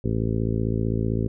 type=harmonic tone; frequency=55.6 Hz; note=A1; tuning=19 cents sharp; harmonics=1 / 2 / 3 / 4 / 5 / 6 / 7 / 8 / 9; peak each=-30 / -25 / -30 / -29 / -32 / -35 / -31 / -37 / -39 dBFS; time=0.04-1.28 s; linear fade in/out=5 ms; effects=none